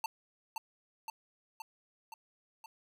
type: tone with echo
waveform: square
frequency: 894 Hz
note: A5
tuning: 27 cents sharp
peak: -33 dBFS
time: 0.04-0.06 s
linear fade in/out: 2 ms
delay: 520 ms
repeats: 5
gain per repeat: -3 dB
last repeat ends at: 2.66 s
effects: none